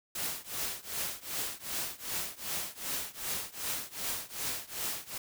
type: noise with tremolo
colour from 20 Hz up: white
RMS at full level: -33 dBFS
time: 0.15-5.18 s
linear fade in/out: 5 ms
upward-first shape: triangle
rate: 2.6 Hz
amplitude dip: 95%
effects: none